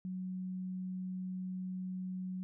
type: tone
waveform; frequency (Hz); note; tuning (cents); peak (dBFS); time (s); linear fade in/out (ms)
sine; 185; F#3; 0; -37; 0.05-2.43; 0
effects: none